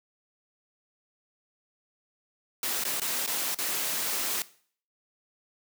white noise with dropouts, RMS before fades -30 dBFS, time 2.63-4.42 s, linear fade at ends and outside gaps 1 ms, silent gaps 2.838-2.851 / 2.999-3.017 / 3.263-3.276 / 3.546-3.587 s, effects noise-tail reverb RT60 0.5 s tail -18 dB re dry + high-pass 200 Hz 12 dB/octave

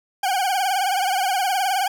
40% pulse tone with vibrato, 766 Hz, G5, 40 cents flat, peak -18 dBFS, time 0.23-1.88 s, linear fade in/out 5 ms, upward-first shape triangle, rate 19 Hz, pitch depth 120 cents each way, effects none

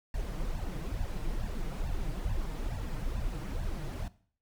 brown noise with flanger, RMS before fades -34 dBFS, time 0.14-4.08 s, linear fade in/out 2 ms, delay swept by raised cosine 1.1 to 6.6 ms, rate 2.3 Hz, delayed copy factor +1, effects noise-tail reverb RT60 0.5 s tail -18 dB re dry

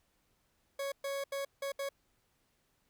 40% pulse tone bursts at uneven times, 554.4 Hz, C#5, in tune, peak -34 dBFS, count 5, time 0.79-0.92 / 1.04-1.24 / 1.32-1.45 / 1.62-1.72 / 1.79-1.89 s, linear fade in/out 5 ms, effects pink hiss -75 dBFS RMS until 2.89 s

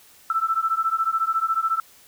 sine beating tone pair, 1318.5 / 1332.5 Hz, E6 / E6, 0 / +18 cents, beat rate 14 Hz, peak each -23 dBFS, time 0.3-1.8 s, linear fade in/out 2 ms, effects white hiss -52 dBFS RMS until 2.07 s

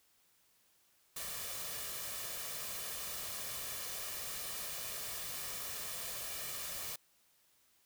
white noise with comb filter, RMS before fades -42 dBFS, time 1.16-6.96 s, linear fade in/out 5 ms, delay 1.7 ms, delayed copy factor +0.5, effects white hiss -71 dBFS RMS until 7.85 s

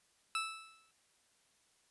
20% pulse tone with exponential decay, 1315 Hz, E6, 5 cents flat, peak -27 dBFS, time 0.35-0.91 s, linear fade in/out 1 ms, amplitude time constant 120 ms, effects white hiss -72 dBFS RMS until 1.9 s + resampled to 24000 Hz

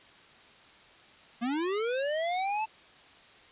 square linear sweep, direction up, 226.3 to 889 Hz, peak -29 dBFS, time 1.41-2.66 s, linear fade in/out 20 ms, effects white hiss -55 dBFS RMS until 3.51 s + resampled to 8000 Hz

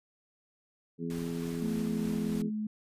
harmonic tone, 83.8 Hz, E2, 29 cents sharp, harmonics 2 / 3 / 4 / 5, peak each -36 / -36 / -43 / -40 dBFS, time 0.98-2.51 s, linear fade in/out 50 ms
pink noise with tremolo, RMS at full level -46 dBFS, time 1.1-2.42 s, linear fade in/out 2 ms, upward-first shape triangle, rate 3.3 Hz, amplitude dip 25%
sine tone with pitch glide, 220 to 213.7 Hz, A3 to G#3, 0 to +50 cents, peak -31 dBFS, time 1.62-2.67 s, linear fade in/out 5 ms, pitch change -50 cents, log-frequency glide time 1.77-2.23 s
effects resampled to 32000 Hz

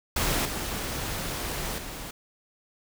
pink noise with level steps, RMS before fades -26 / -32 / -38 dBFS, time 0.16-2.11 s, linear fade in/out 5 ms, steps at 0.45 / 1.78 s, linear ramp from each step 5 ms, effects none

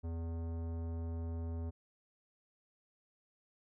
sine tone with tanh clipping, 83 Hz, E2, 12 cents sharp, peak -39 dBFS, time 0.03-1.71 s, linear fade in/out 20 ms, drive 17 dB, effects none

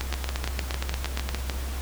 two click trains, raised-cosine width 0.2 ms, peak -11 / -11 dBFS, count 12 / 10, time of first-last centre 0.01-1.291 / 0.14-1.497 s, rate 8.59 / 6.63 Hz, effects added 65 Hz sine -29 dBFS peak until 1.81 s + pink hiss -39 dBFS RMS until 1.81 s

